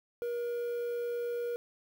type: tone with quantisation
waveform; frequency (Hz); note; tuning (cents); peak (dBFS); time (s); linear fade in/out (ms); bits
triangle; 476.2; A#4; +37; -30; 0.22-1.56; 0; 9
effects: none